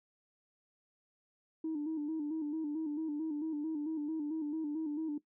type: tone with vibrato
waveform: sine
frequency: 306.6 Hz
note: D#4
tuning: 25 cents flat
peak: -32 dBFS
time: 1.64-5.18 s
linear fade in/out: 5 ms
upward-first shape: square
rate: 4.5 Hz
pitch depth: 69 cents each way
effects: noise-tail reverb RT60 0.1 s tail -17 dB re dry + tanh soft clip ceiling -30 dBFS